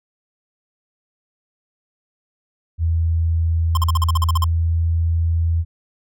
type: tone with pitch glide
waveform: sine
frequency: 82.41 to 82.98 Hz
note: E2 to E2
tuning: 0 to +12 cents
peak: -15 dBFS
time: 2.78-5.65 s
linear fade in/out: 50 ms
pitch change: +12 cents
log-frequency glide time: 4.03-4.86 s
type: tone bursts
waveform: square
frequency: 1051 Hz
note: C6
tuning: 7 cents sharp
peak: -19 dBFS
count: 11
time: 3.75-4.442 s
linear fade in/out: 2 ms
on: 22 ms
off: 45 ms
effects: none